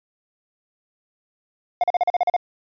triangle tone bursts, 713 Hz, F5, 36 cents sharp, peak -13 dBFS, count 9, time 1.81-2.365 s, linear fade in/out 2 ms, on 27 ms, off 39 ms, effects resampled to 11025 Hz

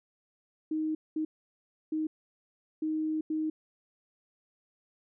sine tone bursts at uneven times, 312.3 Hz, D#4, 7 cents sharp, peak -28 dBFS, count 5, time 0.71-0.95 / 1.16-1.25 / 1.92-2.07 / 2.82-3.21 / 3.3-3.5 s, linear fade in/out 5 ms, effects none

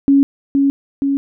sine tone with echo, 277.4 Hz, C#4, 1 cent sharp, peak -7 dBFS, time 0.08-0.23 s, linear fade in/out 0 ms, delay 470 ms, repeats 2, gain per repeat -3 dB, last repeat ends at 1.17 s, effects none

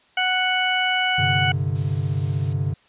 harmonic tone, 740 Hz, F#5, in tune, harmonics 1 / 2 / 3 / 4, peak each -24 / -24 / -24 / -24 dBFS, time 0.17-1.52 s, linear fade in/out 5 ms
triangle chord, G suspended fourth, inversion none, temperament equal, 98 / 130.81 / 146.83 Hz, G2 / C3 / D3, 0 / 0 / 0 cents, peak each -23 dBFS, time 1.18-2.74 s, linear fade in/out 10 ms
blue noise, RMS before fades -39 dBFS, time 1.75-2.53 s, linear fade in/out 2 ms
effects white hiss -57 dBFS RMS until 2.88 s + resampled to 8000 Hz

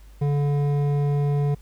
triangle tone with hard clipping, 144 Hz, D3, 34 cents flat, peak -21 dBFS, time 0.21-1.55 s, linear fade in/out 10 ms, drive 14 dB, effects added 50 Hz sine -44 dBFS peak until 1.61 s + pink hiss -58 dBFS RMS until 1.61 s

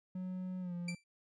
triangle tone with pitch glide, 184.2 to 174.47 Hz, F#3 to F3, -7 to -1 cents, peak -36 dBFS, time 0.15-0.95 s, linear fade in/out 5 ms, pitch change -94 cents, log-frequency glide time 0.6-0.74 s
sawtooth tone with exponential decay, 2342 Hz, D7, 5 cents flat, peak -34 dBFS, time 0.88-1.04 s, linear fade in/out 5 ms, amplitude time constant 33 ms
effects resampled to 22050 Hz

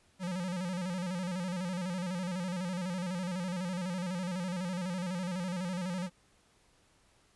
square tone with vibrato, 180.8 Hz, F#3, 40 cents flat, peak -34 dBFS, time 0.19-6.1 s, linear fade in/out 50 ms, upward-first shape square, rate 12 Hz, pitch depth 72 cents each way, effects pink hiss -67 dBFS RMS until 7.35 s + resampled to 24000 Hz

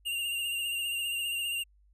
square tone with vibrato, 2800 Hz, F7, 4 cents sharp, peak -31 dBFS, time 0.05-1.64 s, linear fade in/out 20 ms, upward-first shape sine, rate 15 Hz, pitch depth 35 cents each way, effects added 50 Hz sine -60 dBFS peak until 1.93 s

